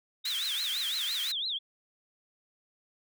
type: tone with vibrato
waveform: sine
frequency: 3610 Hz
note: A7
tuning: 44 cents sharp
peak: -30 dBFS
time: 0.24-1.59 s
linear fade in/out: 20 ms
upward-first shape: triangle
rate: 5.9 Hz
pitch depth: 270 cents each way
type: high-pass noise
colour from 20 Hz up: pink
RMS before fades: -39 dBFS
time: 0.25-1.32 s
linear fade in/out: 5 ms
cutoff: 1600 Hz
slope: 24 dB/octave
effects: none